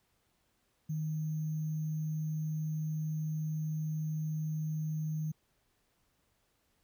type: tone with sample-and-hold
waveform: sine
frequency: 155.56 Hz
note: D#3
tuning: in tune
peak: -32 dBFS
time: 0.89-5.32 s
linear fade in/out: 10 ms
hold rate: 6300 Hz
effects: pink hiss -75 dBFS RMS until 6.83 s